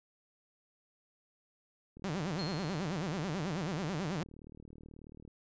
click train, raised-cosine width 3 ms, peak -39 dBFS, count 128, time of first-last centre 1.97-5.277 s, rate 38.4 Hz
sawtooth tone with vibrato, 170.9 Hz, F3, 37 cents flat, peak -30 dBFS, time 2.04-4.23 s, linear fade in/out 0 ms, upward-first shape sine, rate 9.2 Hz, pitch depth 280 cents each way
sine tone with exponential decay, 4246 Hz, C8, 25 cents sharp, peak -39 dBFS, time 2.39-3.22 s, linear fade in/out 2 ms, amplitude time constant 180 ms
effects resampled to 16000 Hz

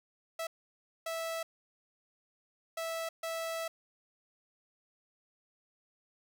sawtooth tone bursts at uneven times, 656 Hz, E5, 9 cents flat, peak -31 dBFS, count 4, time 0.39-0.47 / 1.06-1.43 / 2.77-3.09 / 3.23-3.68 s, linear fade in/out 5 ms, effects none

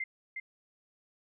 sine tone with echo, 2093 Hz, C7, in tune, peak -32 dBFS, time 0-0.04 s, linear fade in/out 5 ms, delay 360 ms, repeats 1, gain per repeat -4 dB, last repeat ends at 0.4 s, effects none

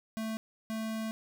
square tone bursts at uneven times, 221.1 Hz, A3, 9 cents sharp, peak -34 dBFS, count 2, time 0.17-0.37 / 0.7-1.11 s, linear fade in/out 0 ms, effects none

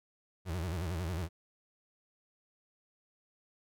35% pulse tone with vibrato, 86 Hz, F2, 26 cents flat, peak -32 dBFS, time 0.45-1.29 s, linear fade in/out 50 ms, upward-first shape sine, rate 11 Hz, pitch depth 160 cents each way, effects none

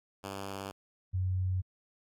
5% pulse / sine tone pair in turn, 98 / 92.67 Hz, G2 / F#2, 0 / +3 cents, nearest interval minor second, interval 97 cents, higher first, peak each -27 / -28 dBFS, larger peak first, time 0.23-0.72 / 1.13-1.62 s, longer neither, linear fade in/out 20 ms, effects AAC 64 kbps

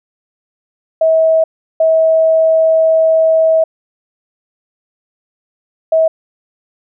sine tone bursts at uneven times, 644 Hz, E5, 41 cents flat, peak -7 dBFS, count 3, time 1.01-1.44 / 1.8-3.64 / 5.92-6.08 s, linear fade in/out 5 ms, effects none

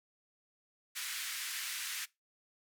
pink band-pass noise, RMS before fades -40 dBFS, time 0.95-2.06 s, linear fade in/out 20 ms, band 1600 to 15000 Hz, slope 24 dB/octave, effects noise-tail reverb RT60 0.2 s tail -21 dB re dry

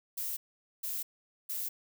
violet noise bursts, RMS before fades -36 dBFS, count 3, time 0.17-1.69 s, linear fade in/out 10 ms, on 200 ms, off 460 ms, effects none

